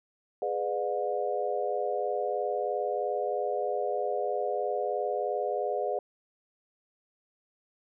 sine chord, G# diminished seventh, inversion none, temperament just, 415.3 / 498.4 / 598 / 717.6 Hz, G#4 / B4 / D5 / F5, 0 / +16 / +31 / +47 cents, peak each -33 dBFS, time 0.42-5.99 s, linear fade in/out 2 ms, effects none

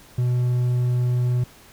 triangle tone, 123.47 Hz, B2, in tune, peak -16 dBFS, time 0.18-1.44 s, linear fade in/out 5 ms, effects pink hiss -49 dBFS RMS until 1.72 s

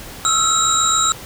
sine tone cluster, 1289 / 1356 / 3847 / 7220 / 7610 Hz, E6 / E6 / B7 / A8 / A#8, -39 / +49 / -46 / +44 / +35 cents, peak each -20 dBFS, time 0.25-1.12 s, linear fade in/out 0 ms, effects pink hiss -35 dBFS RMS until 1.25 s

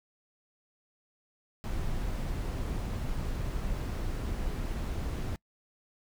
brown noise, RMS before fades -33 dBFS, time 1.64-5.36 s, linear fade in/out 0 ms, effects noise-tail reverb RT60 0.1 s tail -25 dB re dry

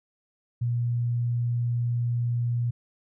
sine tone, 119.7 Hz, A#2, 46 cents sharp, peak -23 dBFS, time 0.61-2.71 s, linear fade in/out 10 ms, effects none

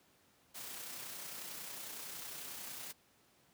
white noise with amplitude modulation, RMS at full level -45 dBFS, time 0.54-2.93 s, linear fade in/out 20 ms, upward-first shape sine, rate 31 Hz, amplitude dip 30%, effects pink hiss -69 dBFS RMS until 3.53 s + high-pass 100 Hz 12 dB/octave

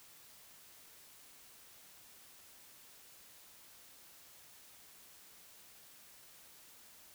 silence, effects white hiss -59 dBFS RMS until 7.14 s

